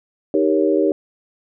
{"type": "chord", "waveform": "sine", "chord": "Eb dominant seventh", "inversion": "none", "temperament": "equal", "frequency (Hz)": [311.1, 392, 466.2, 554.4], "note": ["Eb4", "G4", "Bb4", "Db5"], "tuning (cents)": [0, 0, 0, 0], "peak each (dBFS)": [-18, -18, -21, -21], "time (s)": [0.34, 0.92], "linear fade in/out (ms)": 2, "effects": []}